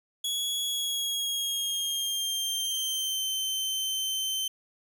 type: tone with pitch glide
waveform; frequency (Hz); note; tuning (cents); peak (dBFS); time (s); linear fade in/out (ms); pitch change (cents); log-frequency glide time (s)
sawtooth; 3355 to 3094; G#7 to G7; +17 to -23; -25; 0.24-4.48; 5; -140; 0.63-3.27
effects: none